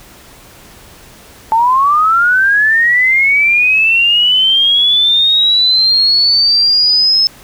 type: linear sweep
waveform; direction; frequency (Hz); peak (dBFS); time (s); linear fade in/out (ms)
sine; up; 874 to 5220; -7; 1.52-7.27; 0
effects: pink hiss -39 dBFS RMS until 7.43 s